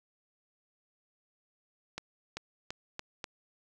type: accelerating click train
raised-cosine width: 0.2 ms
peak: -20 dBFS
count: 5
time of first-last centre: 1.98-3.242 s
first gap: 390 ms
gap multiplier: 0.86
effects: none